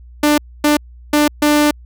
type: tone bursts at uneven times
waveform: sawtooth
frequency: 296.6 Hz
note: D4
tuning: 17 cents sharp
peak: -6 dBFS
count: 4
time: 0.23-0.38 / 0.64-0.77 / 1.13-1.28 / 1.42-1.71 s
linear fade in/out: 5 ms
effects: added 60 Hz sine -36 dBFS peak until 1.85 s